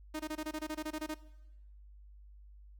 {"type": "tone bursts", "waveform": "sawtooth", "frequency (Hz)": 309.3, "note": "D#4", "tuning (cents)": -10, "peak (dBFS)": -32, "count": 13, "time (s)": [0.14, 1.145], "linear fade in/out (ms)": 10, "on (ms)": 57, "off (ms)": 22, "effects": ["noise-tail reverb RT60 1.0 s tail -19 dB re dry", "added 50 Hz sine -52 dBFS peak until 2.79 s"]}